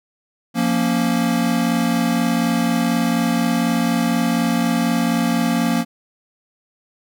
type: chord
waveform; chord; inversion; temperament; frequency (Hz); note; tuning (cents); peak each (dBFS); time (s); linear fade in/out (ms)
square; Bb minor; second; equal; 174.61 / 233.1 / 277.2; F3 / Bb3 / Db4; 0 / 0 / 0; -23 / -19 / -24; 0.54-5.85; 50
effects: none